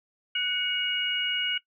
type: tone cluster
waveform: sine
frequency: 1485 / 2239 / 2880 Hz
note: F#6 / C#7 / F#7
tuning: +6 / +17 / -47 cents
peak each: -33 / -32 / -26 dBFS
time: 0.35-1.58 s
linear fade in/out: 5 ms
effects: noise-tail reverb RT60 0.1 s tail -19 dB re dry